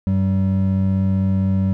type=tone pair together; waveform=triangle; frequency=95.9 / 191.48 Hz; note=G2 / G3; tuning=-37 / -40 cents; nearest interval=octave; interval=1197 cents; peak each=-16 dBFS; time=0.07-1.73 s; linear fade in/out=0 ms; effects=none